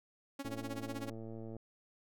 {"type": "tone with tremolo", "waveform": "sawtooth", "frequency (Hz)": 277.2, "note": "C#4", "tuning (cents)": 0, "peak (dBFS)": -34, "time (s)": [0.39, 1.1], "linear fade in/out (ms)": 5, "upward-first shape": "sine", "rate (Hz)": 16, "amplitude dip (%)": 90}
{"type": "click train", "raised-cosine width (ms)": 2, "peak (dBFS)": -34, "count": 126, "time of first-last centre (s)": [0.45, 1.566], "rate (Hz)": 112}
{"effects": []}